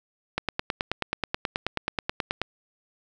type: click train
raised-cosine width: 0.3 ms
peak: -9 dBFS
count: 20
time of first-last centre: 0.38-2.416 s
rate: 9.33 Hz
effects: none